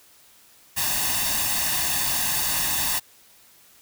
white noise with comb filter, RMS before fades -24 dBFS, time 0.76-3 s, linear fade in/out 20 ms, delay 1.1 ms, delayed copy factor +0.7, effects white hiss -54 dBFS RMS until 3.81 s

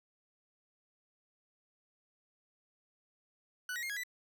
40% pulse tone with pitch steps, 1486 / 1902 / 2129 / 1657 / 1978 Hz, F#6 / A#6 / C7 / G#6 / B6, +7 / +34 / +30 / -4 / +2 cents, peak -36 dBFS, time 3.69-4.035 s, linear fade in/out 2 ms, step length 69 ms, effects none

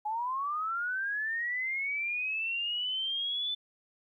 sine linear sweep, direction up, 830.6 to 3520 Hz, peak -30 dBFS, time 0.05-3.55 s, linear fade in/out 10 ms, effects 12-bit

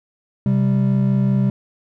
triangle tone pair together, 130.81 / 195.99 Hz, C3 / G3, 0 / 0 cents, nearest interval perfect fifth, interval 700 cents, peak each -15 dBFS, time 0.46-1.5 s, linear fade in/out 2 ms, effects none

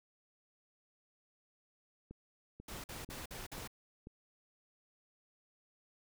click train, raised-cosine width 3 ms, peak -36 dBFS, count 5, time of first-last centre 2.11-4.071 s, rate 2.04 Hz
pink noise bursts, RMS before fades -46 dBFS, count 5, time 2.68-3.676 s, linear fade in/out 5 ms, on 160 ms, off 49 ms
effects none

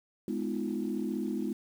sine chord, F half-diminished seventh, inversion first, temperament just, 209.5 / 251.4 / 314.3 / 349.2 Hz, Ab3 / Cb4 / Eb4 / F4, +15 / +31 / +18 / 0 cents, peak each -34 / -35 / -36 / -37 dBFS, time 0.28-1.53 s, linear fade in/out 2 ms, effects tanh soft clip ceiling -21 dBFS + 9-bit

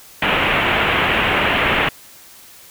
white low-pass noise, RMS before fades -17 dBFS, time 0.22-1.89 s, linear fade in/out 5 ms, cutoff 3000 Hz, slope 48 dB/octave, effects white hiss -43 dBFS RMS until 2.7 s

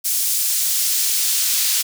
pink noise with high-pass filter sweep, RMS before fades -19 dBFS, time 0.04-1.83 s, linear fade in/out 20 ms, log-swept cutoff 7000 to 4100 Hz, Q 0.74, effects none

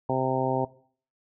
harmonic tone, 130.81 Hz, C3, in tune, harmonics 1 / 2 / 3 / 4 / 5 / 6 / 7, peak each -31 / -31 / -31 / -31 / -31 / -31 / -31 dBFS, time 0.09-0.65 s, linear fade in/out 5 ms, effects noise-tail reverb RT60 0.5 s tail -19 dB re dry

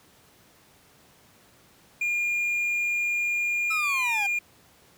triangle tone, 2415 Hz, D7, 48 cents sharp, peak -22 dBFS, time 2.01-4.39 s, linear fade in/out 5 ms
40% pulse linear sweep, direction down, 1318.5 to 780 Hz, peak -29 dBFS, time 3.7-4.27 s, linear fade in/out 10 ms
effects pink hiss -57 dBFS RMS until 4.97 s + high-pass 80 Hz 12 dB/octave

